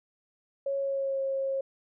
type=tone with pitch glide; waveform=sine; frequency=552 to 540.6 Hz; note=C#5 to C#5; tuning=-7 to -44 cents; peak=-27 dBFS; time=0.66-1.61 s; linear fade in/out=5 ms; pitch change=-37 cents; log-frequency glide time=0.77-1.21 s; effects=none